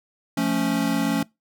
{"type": "chord", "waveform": "square", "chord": "F augmented", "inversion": "none", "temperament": "equal", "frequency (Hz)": [174.61, 220, 277.2], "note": ["F3", "A3", "C#4"], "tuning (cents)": [0, 0, 0], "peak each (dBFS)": [-28, -26, -24], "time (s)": [0.37, 1.23], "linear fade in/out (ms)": 5, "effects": ["noise-tail reverb RT60 0.2 s tail -23 dB re dry"]}